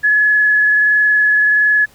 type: tone with frequency modulation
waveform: sine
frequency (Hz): 1700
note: G#6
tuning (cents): +40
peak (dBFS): -9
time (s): 0.03-1.86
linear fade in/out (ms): 20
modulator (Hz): 21.4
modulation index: 0.66
effects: pink hiss -48 dBFS RMS until 1.94 s